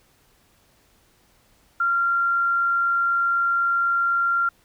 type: tone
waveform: sine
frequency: 1382 Hz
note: F6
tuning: 19 cents flat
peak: -18 dBFS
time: 1.8-4.49 s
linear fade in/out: 5 ms
effects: pink hiss -60 dBFS RMS until 4.64 s